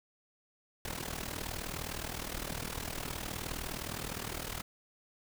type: noise with amplitude modulation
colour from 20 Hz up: pink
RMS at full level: -36 dBFS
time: 0.85-4.62 s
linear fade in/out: 2 ms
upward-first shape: sine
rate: 39.5 Hz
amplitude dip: 80%
effects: none